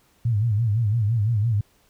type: tone with vibrato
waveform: sine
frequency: 110 Hz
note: A2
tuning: in tune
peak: -18 dBFS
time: 0.25-1.61 s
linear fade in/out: 5 ms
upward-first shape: sine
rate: 5.9 Hz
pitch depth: 150 cents each way
effects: pink hiss -61 dBFS RMS until 1.89 s